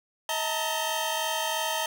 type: tone cluster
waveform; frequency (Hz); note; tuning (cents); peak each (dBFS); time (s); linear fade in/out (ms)
sawtooth; 638 / 886 / 929 / 3137; D#5 / A5 / A#5 / G7; +43 / +12 / -6 / +1; -29; 0.29-1.86; 2
effects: none